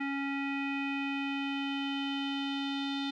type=tone with low-pass filter sweep; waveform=square; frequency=277.2 Hz; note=C#4; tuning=in tune; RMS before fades=-34 dBFS; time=0-3.11 s; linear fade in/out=10 ms; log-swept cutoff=2200 to 3600 Hz; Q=5.2; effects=none

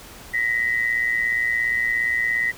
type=tone pair together; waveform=sine; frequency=1882.8 / 2000 Hz; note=A#6 / B6; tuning=+17 / +21 cents; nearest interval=minor second; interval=104 cents; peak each=-22 dBFS; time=0.33-2.52 s; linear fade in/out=20 ms; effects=pink hiss -42 dBFS RMS until 2.57 s

